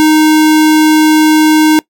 square tone, 309.9 Hz, D#4, 7 cents flat, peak -5 dBFS, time 0-1.79 s, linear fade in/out 0 ms, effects noise-tail reverb RT60 0.1 s tail -22 dB re dry

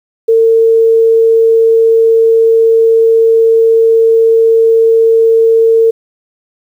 sine tone, 452.7 Hz, A4, 49 cents sharp, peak -4 dBFS, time 0.28-5.91 s, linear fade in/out 10 ms, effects 7-bit

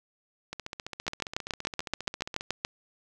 two click trains, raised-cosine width 0.2 ms, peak -19 / -11 dBFS, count 29 / 12, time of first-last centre 0.53-2.409 / 1.08-2.649 s, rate 14.9 / 7.01 Hz, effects none

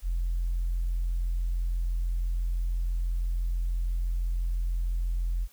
sine tone, 43.02 Hz, F1, 25 cents flat, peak -24 dBFS, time 0.02-5.48 s, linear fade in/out 50 ms, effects tanh soft clip ceiling -22 dBFS + white hiss -59 dBFS RMS until 5.52 s

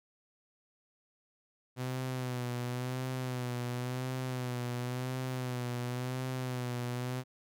sawtooth tone with vibrato, 125.7 Hz, B2, 31 cents sharp, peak -30 dBFS, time 1.76-7.24 s, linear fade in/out 50 ms, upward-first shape sine, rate 0.94 Hz, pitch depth 48 cents each way, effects none

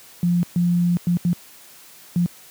sine tone bursts at uneven times, 174.61 Hz, F3, in tune, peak -15 dBFS, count 5, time 0.23-0.43 / 0.56-0.97 / 1.07-1.17 / 1.25-1.33 / 2.16-2.26 s, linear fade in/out 0 ms, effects white hiss -46 dBFS RMS until 2.5 s + high-pass 100 Hz 12 dB/octave

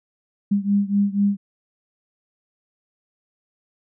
sine beating tone pair, 200 / 204.1 Hz, G3 / G#3, +35 / -30 cents, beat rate 4.1 Hz, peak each -19 / -21 dBFS, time 0.51-1.37 s, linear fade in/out 10 ms, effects none

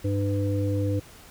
harmonic tone, 100 Hz, G2, 35 cents sharp, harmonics 1 / 3 / 5, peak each -24 / -29 / -31 dBFS, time 0.04-1 s, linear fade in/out 10 ms, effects pink hiss -49 dBFS RMS until 1.3 s

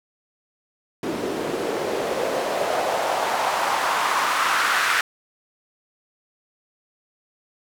white noise with band-pass filter sweep, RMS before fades -23 dBFS, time 1.03-5.01 s, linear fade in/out 2 ms, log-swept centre 320 to 1500 Hz, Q 2.4, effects none

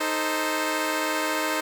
10% pulse chord, A diminished, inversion second, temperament equal, 311.1 / 440 / 523.3 Hz, Eb4 / A4 / C5, 0 / 0 / 0 cents, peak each -18 / -24 / -21 dBFS, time 0-1.61 s, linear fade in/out 10 ms, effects none

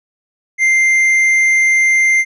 sine tone with tanh clipping, 2093 Hz, C7, in tune, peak -10 dBFS, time 0.58-2.25 s, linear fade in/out 50 ms, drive 6 dB, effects none

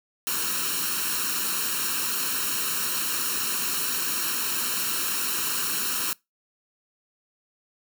white noise with comb filter, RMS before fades -27 dBFS, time 0.27-6.13 s, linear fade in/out 0 ms, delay 0.72 ms, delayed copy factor +0.75, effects noise-tail reverb RT60 0.2 s tail -24 dB re dry + high-pass 200 Hz 12 dB/octave

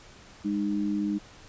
sine tone pair together, 204.7 / 306.1 Hz, G#3 / D#4, -25 / -28 cents, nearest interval perfect fifth, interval 697 cents, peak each -28 dBFS, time 0.44-1.19 s, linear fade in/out 20 ms, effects pink hiss -51 dBFS RMS until 1.48 s + resampled to 16000 Hz

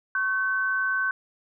sine tone pair together, 1098.1 / 1528 Hz, C#6 / G6, -17 / -45 cents, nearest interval tritone, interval 572 cents, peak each -31 / -23 dBFS, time 0.15-1.11 s, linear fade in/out 2 ms, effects none

